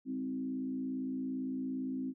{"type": "tone with frequency modulation", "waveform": "sine", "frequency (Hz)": 261.6, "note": "C4", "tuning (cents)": 0, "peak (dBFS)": -34, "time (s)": [0.05, 2.14], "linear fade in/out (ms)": 50, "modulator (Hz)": 57.6, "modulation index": 0.7, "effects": []}